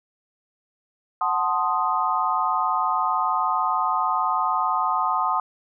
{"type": "chord", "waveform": "sine", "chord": "F# diminished seventh", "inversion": "none", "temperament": "equal", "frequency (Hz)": [740, 880, 1046.5, 1244.5], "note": ["F#5", "A5", "C6", "Eb6"], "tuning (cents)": [0, 0, 0, 0], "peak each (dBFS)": [-27, -26, -25, -24], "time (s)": [1.21, 5.4], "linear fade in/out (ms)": 2, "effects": []}